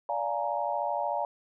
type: chord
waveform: sine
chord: Bb dominant seventh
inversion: first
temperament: just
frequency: 582.7 / 699.2 / 839.1 / 932.3 Hz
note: D5 / F5 / Ab5 / Bb5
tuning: -14 / +2 / +18 / 0 cents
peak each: -33 dBFS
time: 0.09-1.25 s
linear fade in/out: 2 ms
effects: none